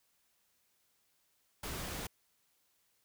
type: noise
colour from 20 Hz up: pink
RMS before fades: -41 dBFS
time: 1.63-2.07 s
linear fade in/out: 5 ms
effects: white hiss -75 dBFS RMS until 3.04 s